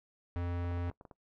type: tone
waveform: square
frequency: 87.31 Hz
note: F2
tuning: in tune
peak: -34 dBFS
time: 0.36-0.9 s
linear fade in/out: 0 ms
type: clicks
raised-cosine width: 1 ms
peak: -36 dBFS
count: 8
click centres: 0.645 / 0.714 / 0.775 / 0.877 / 0.913 / 1.011 / 1.052 / 1.112 s
effects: noise-tail reverb RT60 0.1 s tail -21 dB re dry + low-pass 2000 Hz 12 dB/octave